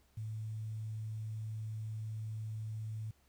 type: tone with quantisation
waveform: sine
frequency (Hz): 109.3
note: A2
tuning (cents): -11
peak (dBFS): -38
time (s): 0.17-3.11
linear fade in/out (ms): 5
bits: 11
effects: added 68 Hz sine -69 dBFS peak until 3.28 s + pink hiss -72 dBFS RMS until 3.28 s